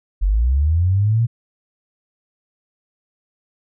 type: linear sweep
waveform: sine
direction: up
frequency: 43.49 to 119.7 Hz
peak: -13 dBFS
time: 0.21-1.27 s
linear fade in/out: 20 ms
effects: none

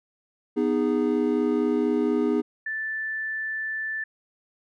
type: chord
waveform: triangle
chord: G# minor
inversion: first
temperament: equal with one note detuned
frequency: 246.9 / 311.1 / 411 Hz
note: B3 / D#4 / G#4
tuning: 0 / 0 / -18 cents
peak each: -23 dBFS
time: 0.56-2.42 s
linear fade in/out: 20 ms
type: tone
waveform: sine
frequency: 1760 Hz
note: A6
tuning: in tune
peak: -27 dBFS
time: 2.66-4.04 s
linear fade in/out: 5 ms
effects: none

